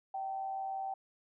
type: tone with amplitude modulation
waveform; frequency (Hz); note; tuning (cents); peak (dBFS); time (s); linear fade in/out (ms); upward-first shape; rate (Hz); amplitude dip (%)
sine; 773; G5; -24; -33; 0.14-0.94; 5; sine; 126; 45
effects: none